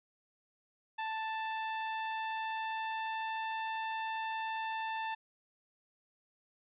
sawtooth tone with pitch glide, 882 to 887.6 Hz, A5 to A5, +4 to +15 cents, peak -31 dBFS, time 0.98-5.15 s, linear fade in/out 10 ms, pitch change +11 cents, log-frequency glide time 1.18-3.66 s, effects resampled to 8000 Hz

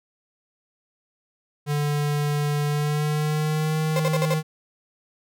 square tone with pitch glide, 146.83 to 156.46 Hz, D3 to D#3, 0 to +10 cents, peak -22 dBFS, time 1.66-4.43 s, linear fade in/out 50 ms, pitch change +110 cents, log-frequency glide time 2.67-3.78 s
35% pulse tone bursts, 523.3 Hz, C5, in tune, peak -20 dBFS, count 5, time 3.96-4.34 s, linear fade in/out 2 ms, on 36 ms, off 50 ms
effects none

